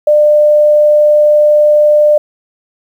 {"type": "tone", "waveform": "sine", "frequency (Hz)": 598, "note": "D5", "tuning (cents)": 31, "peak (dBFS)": -4, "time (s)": [0.07, 2.18], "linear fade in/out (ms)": 5, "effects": ["7-bit"]}